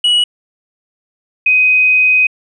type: tone pair in turn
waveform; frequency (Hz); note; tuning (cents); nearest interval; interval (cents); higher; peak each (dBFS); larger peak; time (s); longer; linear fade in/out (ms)
triangle / sine; 2923 / 2510; F#7 / D#7; -22 / +15; minor third; 263; first; -7 / -7; neither; 0.04-0.24 / 1.46-2.27; second; 5
effects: resampled to 24000 Hz